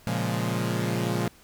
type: chord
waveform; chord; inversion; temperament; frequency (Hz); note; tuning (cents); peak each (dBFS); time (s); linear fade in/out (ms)
sawtooth; Bb minor seventh; none; equal; 116.54 / 138.59 / 174.61 / 207.7; Bb2 / Db3 / F3 / Ab3; 0 / 0 / 0 / 0; -25 / -29 / -26 / -28; 0.07-1.28; 0
effects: pink hiss -55 dBFS RMS until 1.43 s